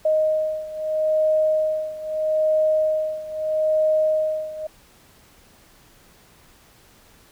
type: beating tone pair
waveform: sine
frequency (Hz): 622.3 / 623.08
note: D#5 / D#5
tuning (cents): 0 / +2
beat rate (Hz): 0.78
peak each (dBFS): -20 / -23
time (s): 0.05-4.67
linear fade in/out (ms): 5
effects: pink hiss -53 dBFS RMS until 7.31 s